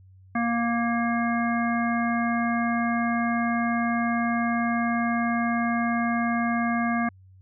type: harmonic tone with a mistuned harmonic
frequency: 234.3 Hz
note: A#3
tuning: 9 cents sharp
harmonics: 1 / 3 / 5 / 7 / 9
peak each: -24 / -29 / -31 / -32 / -34 dBFS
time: 0.35-7.09 s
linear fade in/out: 5 ms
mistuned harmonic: 9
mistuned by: +21 cents
effects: added 94 Hz sine -49 dBFS peak until 7.41 s